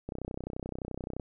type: click train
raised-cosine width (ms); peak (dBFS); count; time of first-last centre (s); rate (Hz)
2; -23; 36; 0.09-1.198; 31.6
effects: none